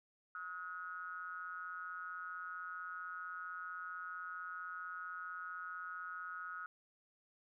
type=ring-modulated tone; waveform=triangle; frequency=87.8 Hz; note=F2; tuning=10 cents sharp; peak=-38 dBFS; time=0.35-6.66 s; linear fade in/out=0 ms; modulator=1360 Hz; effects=none